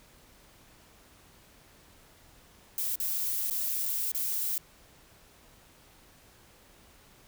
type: noise with dropouts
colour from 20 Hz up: violet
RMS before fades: -31 dBFS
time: 2.78-4.58 s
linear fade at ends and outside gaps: 0 ms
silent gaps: 2.956-3.001 / 3.5-3.509 / 3.857-3.861 / 4.116-4.148 s
effects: pink hiss -58 dBFS RMS until 7.27 s